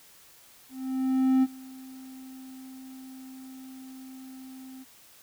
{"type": "tone with ADSR envelope", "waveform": "triangle", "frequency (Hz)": 261.6, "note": "C4", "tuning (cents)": 0, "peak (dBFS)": -16, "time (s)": [0.69, 4.85], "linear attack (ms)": 740, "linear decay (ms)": 37, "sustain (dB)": -24, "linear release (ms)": 32, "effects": ["white hiss -55 dBFS RMS until 5.22 s"]}